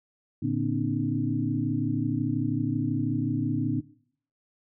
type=tone cluster; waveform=sine; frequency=113.7 / 146.1 / 244.4 / 270 / 302.9 Hz; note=A#2 / D3 / B3 / C#4 / D#4; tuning=-43 / -9 / -18 / -45 / -46 cents; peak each=-31 dBFS; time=0.42-3.81 s; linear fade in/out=10 ms; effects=noise-tail reverb RT60 0.6 s tail -20 dB re dry